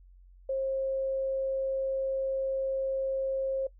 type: tone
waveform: sine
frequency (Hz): 535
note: C5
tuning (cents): +38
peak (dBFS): -27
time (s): 0.49-3.67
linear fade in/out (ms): 5
effects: noise-tail reverb RT60 0.1 s tail -21 dB re dry + added 45 Hz sine -52 dBFS peak until 3.79 s